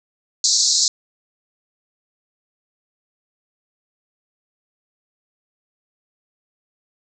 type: band-pass noise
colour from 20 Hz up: pink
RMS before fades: -17 dBFS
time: 0.44-0.88 s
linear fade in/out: 2 ms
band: 4000 to 7500 Hz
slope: 96 dB/octave
effects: none